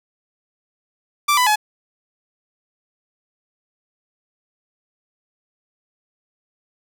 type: tone with pitch steps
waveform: sawtooth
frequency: 1172 / 997 / 848.1 Hz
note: D6 / B5 / G#5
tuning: -4 / +16 / +36 cents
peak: -10 dBFS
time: 1.28-1.559 s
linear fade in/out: 10 ms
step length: 93 ms
effects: none